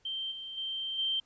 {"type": "tone with level steps", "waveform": "sine", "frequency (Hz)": 3136, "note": "G7", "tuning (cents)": 0, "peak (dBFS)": [-33, -39, -33, -28], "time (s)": [0.05, 1.2], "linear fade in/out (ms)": 5, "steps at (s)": [0.31, 0.57, 0.98], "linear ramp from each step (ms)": 10, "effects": ["pink hiss -69 dBFS RMS until 1.25 s", "resampled to 16000 Hz"]}